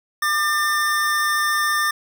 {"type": "tone pair together", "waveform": "square", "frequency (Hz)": [1199, 1796.5], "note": ["D6", "A6"], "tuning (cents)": [36, 36], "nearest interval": "perfect fifth", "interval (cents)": 700, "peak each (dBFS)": [-22, -21], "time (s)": [0.22, 1.91], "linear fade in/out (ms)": 5, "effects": []}